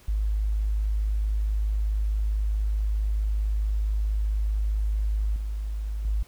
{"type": "tone with level steps", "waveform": "sine", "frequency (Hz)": 52.3, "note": "G#1", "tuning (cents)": 13, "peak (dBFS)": [-22, -27, -22], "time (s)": [0.08, 6.23], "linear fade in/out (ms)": 5, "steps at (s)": [5.36, 6.05], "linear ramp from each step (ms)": 2, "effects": ["pink hiss -55 dBFS RMS until 6.27 s"]}